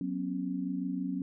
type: chord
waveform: sine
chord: F# suspended fourth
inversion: none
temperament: equal with one note detuned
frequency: 185 / 246.9 / 272.7 Hz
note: F#3 / B3 / C#4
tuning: 0 / 0 / -28 cents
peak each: -35 / -38 / -34 dBFS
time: 0.01-1.22 s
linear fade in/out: 2 ms
effects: none